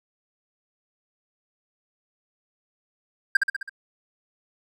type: tone with echo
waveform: triangle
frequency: 1593 Hz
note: G6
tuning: 27 cents sharp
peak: -11 dBFS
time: 3.35-3.37 s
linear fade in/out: 5 ms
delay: 65 ms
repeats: 5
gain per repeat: -4 dB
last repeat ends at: 3.695 s
effects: none